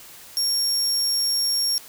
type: tone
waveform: 30% pulse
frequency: 5540 Hz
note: F8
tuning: 15 cents flat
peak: -16 dBFS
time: 0.37-1.78 s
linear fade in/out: 0 ms
effects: white hiss -44 dBFS RMS until 1.88 s